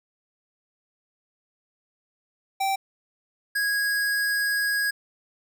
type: tone pair in turn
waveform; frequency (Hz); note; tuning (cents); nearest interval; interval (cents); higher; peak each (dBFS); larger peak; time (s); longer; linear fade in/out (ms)
square; 778 / 1651.5; G5 / G#6; -13 / -10; octave + minor second; 1303; second; -23; neither; 2.6-2.76 / 3.55-4.91; second; 10
effects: none